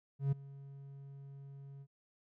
triangle tone with ADSR envelope, 138.59 Hz, C#3, in tune, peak -25 dBFS, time 0.19-1.87 s, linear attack 130 ms, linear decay 12 ms, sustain -21 dB, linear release 55 ms, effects none

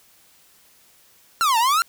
45% pulse exponential two-way sweep, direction down then up, 1409 to 880 to 1409 Hz, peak -16 dBFS, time 1.41-1.82 s, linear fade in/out 0 ms, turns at 1.58 s, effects white hiss -55 dBFS RMS until 1.88 s

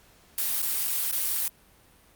blue noise with dropouts, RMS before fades -27 dBFS, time 0.38-1.48 s, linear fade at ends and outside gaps 1 ms, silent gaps 0.619-0.626 / 0.873-0.877 / 1.113-1.126 s, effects pink hiss -58 dBFS RMS until 2.15 s + Opus 48 kbps

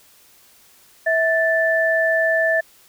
sine tone pair together, 650.6 / 1760 Hz, E5 / A6, -23 / 0 cents, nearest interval octave + perfect fourth, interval 1723 cents, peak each -18 dBFS, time 1.06-2.61 s, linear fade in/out 10 ms, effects white hiss -52 dBFS RMS until 2.88 s

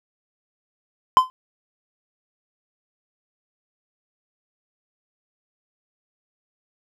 triangle tone with exponential decay, 1028 Hz, C6, 31 cents flat, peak -3 dBFS, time 1.17-1.3 s, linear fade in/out 0 ms, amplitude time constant 27 ms, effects none

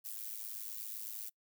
violet noise with amplitude modulation, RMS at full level -40 dBFS, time 0.04-1.3 s, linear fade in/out 20 ms, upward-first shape sine, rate 108 Hz, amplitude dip 85%, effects noise-tail reverb RT60 0.1 s tail -24 dB re dry

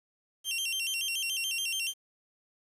sawtooth tone with vibrato, 2939 Hz, F#7, 12 cents flat, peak -27 dBFS, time 0.44-1.94 s, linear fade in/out 50 ms, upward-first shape square, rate 7 Hz, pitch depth 120 cents each way, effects resampled to 32000 Hz + 9-bit

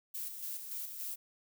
violet noise with tremolo, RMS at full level -40 dBFS, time 0.14-1.16 s, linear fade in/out 10 ms, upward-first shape square, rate 3.5 Hz, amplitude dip 45%, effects none

